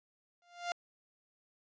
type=tone with exponential growth; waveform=sawtooth; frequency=698.5 Hz; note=F5; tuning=in tune; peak=-27 dBFS; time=0.42-0.72 s; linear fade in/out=1 ms; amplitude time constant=64 ms; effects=resampled to 16000 Hz